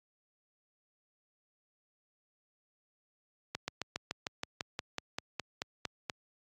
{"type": "slowing click train", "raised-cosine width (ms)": 0.2, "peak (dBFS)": -17, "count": 15, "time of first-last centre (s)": [3.55, 6.098], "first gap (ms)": 130, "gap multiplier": 1.05, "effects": ["high-pass 80 Hz 12 dB/octave", "AAC 48 kbps"]}